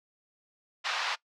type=band-pass noise; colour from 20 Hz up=pink; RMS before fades=-32 dBFS; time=0.84-1.16 s; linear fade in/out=20 ms; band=840 to 4800 Hz; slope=24 dB/octave; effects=noise-tail reverb RT60 0.1 s tail -20 dB re dry